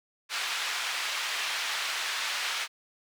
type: band-pass noise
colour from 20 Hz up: white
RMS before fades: -32 dBFS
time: 0.29-2.68 s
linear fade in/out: 50 ms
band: 1100 to 3600 Hz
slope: 12 dB/octave
effects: none